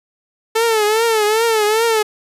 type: tone with vibrato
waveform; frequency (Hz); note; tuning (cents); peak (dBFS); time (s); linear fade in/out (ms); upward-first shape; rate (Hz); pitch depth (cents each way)
sawtooth; 440; A4; 0; -9; 0.55-2.03; 10; triangle; 2.5; 110
effects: resampled to 32000 Hz